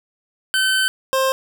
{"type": "tone pair in turn", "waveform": "25% pulse", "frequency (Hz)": [1533, 529], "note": ["G6", "C5"], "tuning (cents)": [-39, 19], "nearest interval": "octave + tritone", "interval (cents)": 1842, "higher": "first", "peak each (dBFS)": -12, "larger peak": "neither", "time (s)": [[0.54, 0.88], [1.13, 1.32]], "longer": "first", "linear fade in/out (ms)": 0, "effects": []}